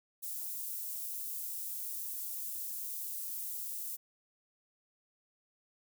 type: high-pass noise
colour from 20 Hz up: white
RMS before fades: -40 dBFS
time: 0.22-3.97 s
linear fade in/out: 20 ms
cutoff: 11000 Hz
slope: 12 dB/octave
effects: none